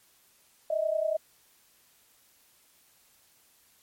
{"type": "tone pair together", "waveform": "sine", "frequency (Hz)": [615.2, 646], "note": ["D#5", "E5"], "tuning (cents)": [-20, -35], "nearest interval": "minor second", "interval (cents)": 85, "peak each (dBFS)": [-28, -28], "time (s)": [0.7, 1.17], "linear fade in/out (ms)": 5, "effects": ["white hiss -63 dBFS RMS until 3.82 s", "MP3 64 kbps"]}